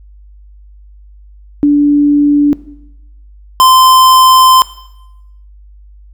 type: tone pair in turn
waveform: sine / square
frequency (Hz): 290.5 / 1035.2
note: D4 / C6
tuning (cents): -19 / -19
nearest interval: octave + minor seventh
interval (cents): 2200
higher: second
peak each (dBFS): -4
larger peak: neither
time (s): 1.63-2.53 / 3.6-4.62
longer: second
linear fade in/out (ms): 0
effects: noise-tail reverb RT60 0.9 s tail -18 dB re dry + added 50 Hz sine -35 dBFS peak until 6.13 s